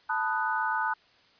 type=chord; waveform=sine; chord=B dominant seventh; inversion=third; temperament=equal with one note detuned; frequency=880 / 987.8 / 1244.5 / 1486.8 Hz; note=A5 / B5 / D#6 / F#6; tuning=0 / 0 / 0 / +8 cents; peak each=-30 / -34 / -33 / -30 dBFS; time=0.09-0.94 s; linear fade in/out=10 ms; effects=white hiss -61 dBFS RMS until 1.39 s + resampled to 11025 Hz